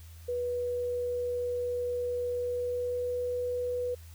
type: tone with pitch glide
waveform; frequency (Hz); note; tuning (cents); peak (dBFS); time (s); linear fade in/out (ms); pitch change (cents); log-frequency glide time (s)
sine; 488.8 to 492.2; B4 to B4; -18 to -6; -29; 0.28-3.95; 10; +12; 2.36-3.18
effects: added 82 Hz sine -46 dBFS peak until 4.14 s + white hiss -58 dBFS RMS until 4.14 s